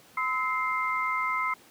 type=tone cluster; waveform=sine; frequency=1025 / 1293 / 2097 Hz; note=C6 / E6 / C7; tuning=-36 / -34 / +3 cents; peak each=-30 dBFS; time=0.17-1.54 s; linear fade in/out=5 ms; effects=pink hiss -55 dBFS RMS until 1.7 s + high-pass 150 Hz 12 dB/octave